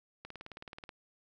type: click train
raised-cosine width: 0.3 ms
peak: -29 dBFS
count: 13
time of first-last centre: 0.25-0.892 s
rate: 18.7 Hz
effects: none